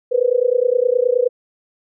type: tone with amplitude modulation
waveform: sine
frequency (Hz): 493.9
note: B4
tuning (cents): 0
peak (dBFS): -9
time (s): 0.11-1.29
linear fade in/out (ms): 20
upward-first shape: sine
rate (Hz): 29.6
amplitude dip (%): 95
effects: none